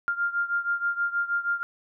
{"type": "beating tone pair", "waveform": "sine", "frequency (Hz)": [1396.9, 1403.2], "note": ["F6", "F6"], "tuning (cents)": [0, 8], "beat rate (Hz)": 6.3, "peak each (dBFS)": [-26, -29], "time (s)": [0.08, 1.63], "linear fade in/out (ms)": 0, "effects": []}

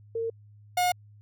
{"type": "tone pair in turn", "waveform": ["sine", "45% pulse"], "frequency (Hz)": [456.2, 719], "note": ["A#4", "F#5"], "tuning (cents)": [-37, -50], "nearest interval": "minor sixth", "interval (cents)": 787, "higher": "second", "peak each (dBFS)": [-27, -22], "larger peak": "second", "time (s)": [[0.15, 0.3], [0.77, 0.92]], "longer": "neither", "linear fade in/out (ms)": 5, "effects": ["added 104 Hz sine -50 dBFS peak until 1.21 s"]}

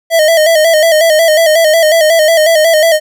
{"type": "tone with vibrato", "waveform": "square", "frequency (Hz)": 639, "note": "D#5", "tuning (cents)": 46, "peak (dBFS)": -6, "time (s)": [0.1, 3], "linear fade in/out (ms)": 50, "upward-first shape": "square", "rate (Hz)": 5.5, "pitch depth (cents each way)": 64, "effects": []}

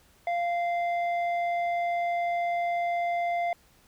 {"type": "tone with low-pass filter", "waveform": "square", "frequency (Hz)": 694, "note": "F5", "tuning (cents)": -11, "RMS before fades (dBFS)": -28, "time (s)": [0.27, 3.53], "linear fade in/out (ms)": 2, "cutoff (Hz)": 1600, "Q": 2.4, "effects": ["pink hiss -61 dBFS RMS until 3.87 s"]}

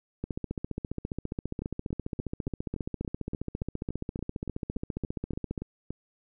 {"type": "two click trains", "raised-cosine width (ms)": 3, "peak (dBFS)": [-19, -22], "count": [80, 16], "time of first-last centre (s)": [[0.24, 5.578], [1.62, 5.906]], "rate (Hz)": [14.8, 3.5], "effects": []}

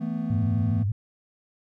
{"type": "chord", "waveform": "triangle", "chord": "E suspended fourth", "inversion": "none", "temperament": "equal with one note detuned", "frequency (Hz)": [164.81, 222.2, 246.9], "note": ["E3", "A3", "B3"], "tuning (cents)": [0, 17, 0], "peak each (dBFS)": [-30, -27, -30], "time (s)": [0, 0.84], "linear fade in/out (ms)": 20}
{"type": "tone with vibrato", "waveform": "sine", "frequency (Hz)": 103.83, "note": "G#2", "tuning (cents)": 0, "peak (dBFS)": -22, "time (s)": [0.3, 0.92], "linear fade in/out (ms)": 5, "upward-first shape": "sine", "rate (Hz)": 12, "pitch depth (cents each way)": 130}
{"effects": []}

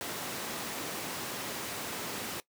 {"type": "high-pass noise", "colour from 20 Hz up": "pink", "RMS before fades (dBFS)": -38, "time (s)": [0.01, 2.4], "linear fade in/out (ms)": 0, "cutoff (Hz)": 200, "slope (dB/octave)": 12, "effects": ["noise-tail reverb RT60 0.1 s tail -19 dB re dry"]}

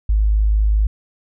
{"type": "tone", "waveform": "sine", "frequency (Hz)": 52.5, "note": "G#1", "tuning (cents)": 19, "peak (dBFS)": -12, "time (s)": [0.09, 0.87], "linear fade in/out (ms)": 5, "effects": []}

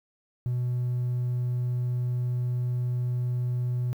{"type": "tone", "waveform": "triangle", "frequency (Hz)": 123.4, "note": "B2", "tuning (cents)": -1, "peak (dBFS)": -22, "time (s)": [0.46, 3.93], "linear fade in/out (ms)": 0, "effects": ["tanh soft clip ceiling -20 dBFS", "10-bit"]}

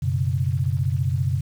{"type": "chord", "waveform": "sine", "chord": "F# suspended fourth", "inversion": "none", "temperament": "equal", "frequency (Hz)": [92.5, 123.47, 138.59], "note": ["F#2", "B2", "C#3"], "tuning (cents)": [0, 0, 0], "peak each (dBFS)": -24, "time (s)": [0.02, 1.41], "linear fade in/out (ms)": 10, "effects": ["8-bit"]}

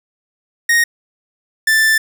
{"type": "tone pair in turn", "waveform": "45% pulse", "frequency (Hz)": [1864.7, 1766.8], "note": ["A#6", "A6"], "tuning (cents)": [0, 7], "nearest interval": "minor second", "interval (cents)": 93, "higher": "first", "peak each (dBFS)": -10, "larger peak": "neither", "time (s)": [[0.69, 0.84], [1.67, 1.98]], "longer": "second", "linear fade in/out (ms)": 5, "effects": []}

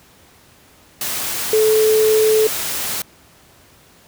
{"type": "tone in noise", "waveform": "sine", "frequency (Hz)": 434.5, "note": "A4", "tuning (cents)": -22, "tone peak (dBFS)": -11, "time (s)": [1.53, 2.47], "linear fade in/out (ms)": 2, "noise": "white", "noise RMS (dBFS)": -23, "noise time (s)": [1.01, 3.02], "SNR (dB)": 9, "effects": ["pink hiss -49 dBFS RMS until 4.07 s", "high-pass 60 Hz 12 dB/octave"]}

